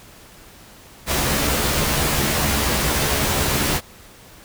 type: noise with comb filter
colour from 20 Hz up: pink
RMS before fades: -20 dBFS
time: 1.06-3.81 s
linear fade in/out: 50 ms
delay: 14 ms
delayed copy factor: +0.7
effects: pink hiss -45 dBFS RMS until 4.44 s